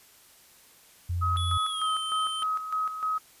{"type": "tone", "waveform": "sine", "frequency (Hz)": 87.31, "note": "F2", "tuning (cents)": 0, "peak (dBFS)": -26, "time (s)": [1.09, 1.58], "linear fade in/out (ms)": 10}
{"type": "tone with tremolo", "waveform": "sine", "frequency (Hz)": 1270, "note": "D#6", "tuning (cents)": 35, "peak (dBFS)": -25, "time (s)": [1.21, 3.19], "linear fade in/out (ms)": 20, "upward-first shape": "square", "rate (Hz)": 3.3, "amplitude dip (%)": 60}
{"type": "tone with pitch glide", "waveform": "square", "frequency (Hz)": [3400, 3100], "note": ["G#7", "G7"], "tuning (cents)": [40, -20], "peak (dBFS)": -32, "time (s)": [1.37, 2.43], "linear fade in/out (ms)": 0, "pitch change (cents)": -160, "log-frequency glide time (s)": [1.67, 1.9]}
{"effects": ["white hiss -56 dBFS RMS until 3.4 s", "resampled to 32000 Hz"]}